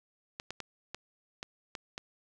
clicks, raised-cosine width 0.2 ms, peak -21 dBFS, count 7, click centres 0.399 / 0.506 / 0.603 / 0.946 / 1.429 / 1.752 / 1.979 s, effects none

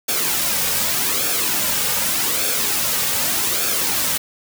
white noise with flanger, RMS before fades -20 dBFS, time 0.08-4.18 s, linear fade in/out 10 ms, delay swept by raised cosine 1 to 3 ms, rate 0.84 Hz, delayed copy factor -0.55, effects none

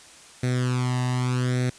sawtooth tone with flanger, 125.6 Hz, B2, 30 cents sharp, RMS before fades -24 dBFS, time 0.43-1.7 s, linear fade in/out 5 ms, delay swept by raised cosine 0.5 to 1.06 ms, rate 0.83 Hz, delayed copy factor +0.8, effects white hiss -48 dBFS RMS until 1.78 s + resampled to 22050 Hz

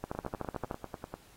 two click trains, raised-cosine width 1 ms, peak -24 / -20 dBFS, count 11 / 10, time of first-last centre 0.15-1.14 / 0.04-0.712 s, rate 10.1 / 13.4 Hz, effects pink hiss -60 dBFS RMS until 1.36 s + AAC 48 kbps

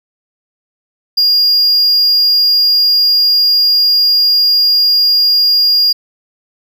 triangle tone, 4831 Hz, D8, 48 cents sharp, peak -6 dBFS, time 1.17-5.93 s, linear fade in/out 10 ms, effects none

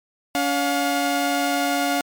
sawtooth tone pair together, 282.7 / 712 Hz, C#4 / F5, +34 / +33 cents, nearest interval octave + major third, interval 1599 cents, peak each -19 / -18 dBFS, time 0.35-2.01 s, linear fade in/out 0 ms, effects MP3 96 kbps

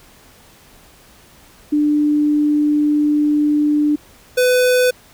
sine / square tone pair in turn, 297 / 500.7 Hz, D4 / B4, +20 / +24 cents, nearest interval major sixth, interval 904 cents, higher second, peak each -12 dBFS, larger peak neither, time 1.72-3.96 / 4.37-4.91 s, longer first, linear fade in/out 10 ms, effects pink hiss -47 dBFS RMS until 5.13 s

